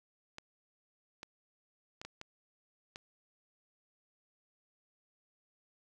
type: clicks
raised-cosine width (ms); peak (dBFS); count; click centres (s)
0.2; -27; 6; 0.384 / 1.231 / 2.015 / 2.05 / 2.214 / 2.959
effects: 11-bit